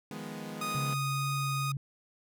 sawtooth chord, F half-diminished seventh, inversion third, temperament equal, 155.56 / 174.61 / 207.7 / 246.9 Hz, Eb3 / F3 / Ab3 / Cb4, 0 / 0 / 0 / 0 cents, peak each -41 / -44 / -38 / -40 dBFS, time 0.11-0.94 s, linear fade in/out 2 ms
sawtooth tone, 1242 Hz, D#6, 3 cents flat, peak -29 dBFS, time 0.61-1.72 s, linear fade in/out 5 ms
sine tone with vibrato, 137.8 Hz, C#3, 10 cents flat, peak -31 dBFS, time 0.75-1.77 s, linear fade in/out 2 ms, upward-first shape triangle, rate 2.2 Hz, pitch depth 14 cents each way
effects none

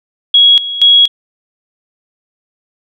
sine tone with tremolo, 3322 Hz, G#7, in tune, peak -3 dBFS, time 0.34-1.08 s, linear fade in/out 5 ms, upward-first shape square, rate 2.1 Hz, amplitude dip 80%, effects none

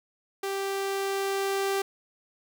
sawtooth tone with level ramp, 392 Hz, G4, in tune, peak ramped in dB -25 to -21 dBFS, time 0.43-1.82 s, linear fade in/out 5 ms, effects none

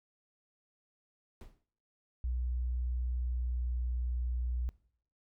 brown noise with exponential decay, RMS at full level -44 dBFS, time 1.41-1.64 s, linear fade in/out 1 ms, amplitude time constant 49 ms
sine tone with pitch glide, 61.4 to 60.98 Hz, B1 to B1, -9 to -21 cents, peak -31 dBFS, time 2.24-4.69 s, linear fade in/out 0 ms, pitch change -12 cents, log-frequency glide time 3.21-3.67 s
effects noise-tail reverb RT60 0.6 s tail -20 dB re dry

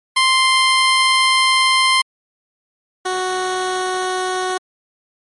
15% pulse tone pair in turn, 1046.5 / 370 Hz, C6 / F#4, 0 / 0 cents, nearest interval octave + tritone, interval 1800 cents, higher first, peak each -5 / -12 dBFS, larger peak first, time 0.16-2.02 / 3.05-4.58 s, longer first, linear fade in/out 10 ms, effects MP3 48 kbps

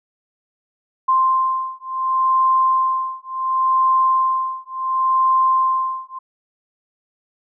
sine beating tone pair, 1046.5 / 1047.2 Hz, C6 / C6, 0 / +1 cents, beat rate 0.7 Hz, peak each -18 dBFS, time 1.08-6.19 s, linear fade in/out 10 ms, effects none

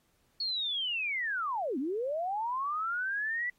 sine linear two-way sweep, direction down then up, 4396 to 242.9 to 1985 Hz, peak -30 dBFS, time 0.4-3.5 s, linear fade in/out 5 ms, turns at 1.78 s, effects pink hiss -72 dBFS RMS until 3.58 s + AAC 48 kbps

